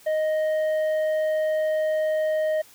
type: tone with tanh clipping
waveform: triangle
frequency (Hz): 622.3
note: D#5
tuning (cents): 0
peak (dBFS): -22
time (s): 0.06-2.62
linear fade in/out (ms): 10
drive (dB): 10
effects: white hiss -52 dBFS RMS until 2.74 s